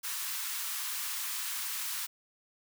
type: high-pass noise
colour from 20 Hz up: white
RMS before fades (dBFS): -36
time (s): 0.03-2.07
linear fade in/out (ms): 20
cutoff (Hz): 930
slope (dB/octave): 48
effects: none